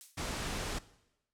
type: noise with exponential decay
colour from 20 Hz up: violet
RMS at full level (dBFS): -40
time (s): 0.01-0.28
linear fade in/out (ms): 0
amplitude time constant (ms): 58
type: noise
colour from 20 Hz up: pink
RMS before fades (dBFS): -37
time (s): 0.17-0.79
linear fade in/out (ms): 10
effects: noise-tail reverb RT60 0.9 s tail -18 dB re dry + low-pass 9000 Hz 12 dB/octave